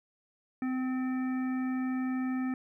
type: harmonic tone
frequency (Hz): 257.6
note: C4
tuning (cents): -27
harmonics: 1 / 3 / 5 / 7 / 9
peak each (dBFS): -29 / -45 / -46 / -46 / -51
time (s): 0.62-2.54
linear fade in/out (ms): 2
effects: 12-bit